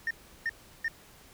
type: tone bursts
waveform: sine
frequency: 1825 Hz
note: A#6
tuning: 37 cents flat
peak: -25 dBFS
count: 3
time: 0.07-0.881 s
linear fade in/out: 2 ms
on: 37 ms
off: 350 ms
effects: tanh soft clip ceiling -26 dBFS + pink hiss -55 dBFS RMS until 1.33 s